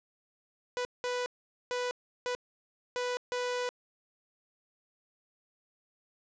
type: tone bursts at uneven times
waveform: sawtooth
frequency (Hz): 493.9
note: B4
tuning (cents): 0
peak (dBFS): -27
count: 6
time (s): 0.77-0.85 / 1.04-1.26 / 1.71-1.91 / 2.26-2.35 / 2.96-3.17 / 3.32-3.69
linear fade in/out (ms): 0
effects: resampled to 16000 Hz + 11-bit